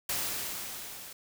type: noise with level ramp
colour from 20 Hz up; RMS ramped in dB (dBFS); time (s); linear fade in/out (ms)
white; -31 to -46; 0.09-1.13; 5
effects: none